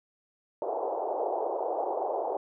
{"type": "band-pass noise", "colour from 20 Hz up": "white", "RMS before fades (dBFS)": -31, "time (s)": [0.62, 2.37], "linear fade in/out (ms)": 2, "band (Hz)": [370, 850], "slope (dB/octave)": 48, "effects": []}